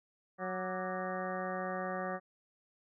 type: harmonic tone with a mistuned harmonic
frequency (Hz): 185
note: F#3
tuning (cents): 0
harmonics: 1 / 2 / 3 / 4 / 5 / 6 / 7 / 8 / 9 / 10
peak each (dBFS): -42 / -44 / -40 / -41 / -54 / -43 / -51 / -49 / -49 / -46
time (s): 0.38-2.2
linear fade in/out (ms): 50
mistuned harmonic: 6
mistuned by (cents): +96
effects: none